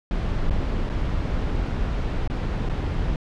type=noise with dropouts; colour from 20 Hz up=brown; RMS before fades=-24 dBFS; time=0.11-3.16 s; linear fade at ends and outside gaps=1 ms; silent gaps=0.497-0.507 / 0.892-0.898 / 2.276-2.299 / 2.689-2.696 s; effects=low-pass 4000 Hz 12 dB/octave

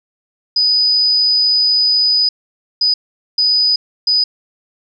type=tone bursts at uneven times; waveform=sine; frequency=4978 Hz; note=D#8; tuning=in tune; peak=-10 dBFS; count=4; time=0.56-2.29 / 2.81-2.94 / 3.38-3.76 / 4.07-4.24 s; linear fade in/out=5 ms; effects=none

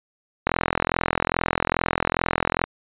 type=click train; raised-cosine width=0.5 ms; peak=-4 dBFS; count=93; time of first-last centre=0.47-2.64 s; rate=42.4 Hz; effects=resampled to 8000 Hz

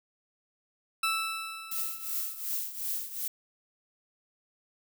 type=tone with exponential decay; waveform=20% pulse; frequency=1318.5 Hz; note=E6; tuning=in tune; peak=-20 dBFS; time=1.03-2.55 s; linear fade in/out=5 ms; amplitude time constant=330 ms
type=noise with tremolo; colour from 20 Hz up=violet; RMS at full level=-31 dBFS; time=1.71-3.28 s; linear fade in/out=5 ms; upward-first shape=triangle; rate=2.7 Hz; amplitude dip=80%
effects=none

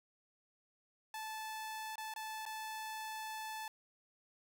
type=tone with dropouts; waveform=sawtooth; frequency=873 Hz; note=A5; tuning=14 cents flat; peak=-38 dBFS; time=1.14-3.68 s; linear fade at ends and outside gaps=2 ms; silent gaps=1.957-1.98 / 2.139-2.161 / 2.454-2.462 s; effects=none

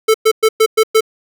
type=tone bursts; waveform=square; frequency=440 Hz; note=A4; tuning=in tune; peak=-8 dBFS; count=6; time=0.08-1.008 s; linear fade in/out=10 ms; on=63 ms; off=110 ms; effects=none

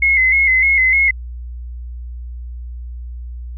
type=tone with vibrato; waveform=sine; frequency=2106 Hz; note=C7; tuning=11 cents sharp; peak=-10 dBFS; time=0.02-1.11 s; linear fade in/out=5 ms; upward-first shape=square; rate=3.3 Hz; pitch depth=51 cents each way; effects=added 60 Hz sine -26 dBFS peak until 3.57 s

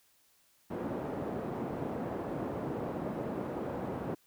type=band-pass noise; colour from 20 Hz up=pink; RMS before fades=-37 dBFS; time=0.7-4.15 s; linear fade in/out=10 ms; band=180 to 670 Hz; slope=12 dB/octave; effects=white hiss -68 dBFS RMS until 4.26 s

